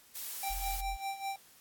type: noise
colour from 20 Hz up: blue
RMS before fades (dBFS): -40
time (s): 0.15-0.81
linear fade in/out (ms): 5
type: tone with tremolo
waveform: square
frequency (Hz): 784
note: G5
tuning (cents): 0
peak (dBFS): -34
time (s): 0.43-1.36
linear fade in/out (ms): 2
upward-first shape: sine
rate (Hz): 5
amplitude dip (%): 75
type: tone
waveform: sine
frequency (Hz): 43.54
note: F1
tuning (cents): -5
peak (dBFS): -37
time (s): 0.49-0.97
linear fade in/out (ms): 20
effects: white hiss -60 dBFS RMS until 1.6 s + AAC 64 kbps